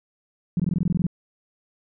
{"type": "tone bursts", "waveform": "sine", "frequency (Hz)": 174.61, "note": "F3", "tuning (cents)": 0, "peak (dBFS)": -18, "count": 11, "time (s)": [0.57, 1.067], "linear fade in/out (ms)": 2, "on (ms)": 27, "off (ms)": 20, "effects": []}